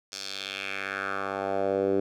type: tone with band-pass filter sweep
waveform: 10% pulse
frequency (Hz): 97.7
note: G2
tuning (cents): -5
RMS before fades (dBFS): -30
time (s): 0.12-2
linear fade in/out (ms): 5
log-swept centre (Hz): 5500 to 370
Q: 2.5
effects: none